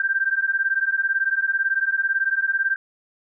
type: beating tone pair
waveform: sine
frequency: 1568 / 1586 Hz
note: G6 / G6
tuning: 0 / +20 cents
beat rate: 18 Hz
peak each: -22 dBFS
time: 0-2.76 s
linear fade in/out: 2 ms
effects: none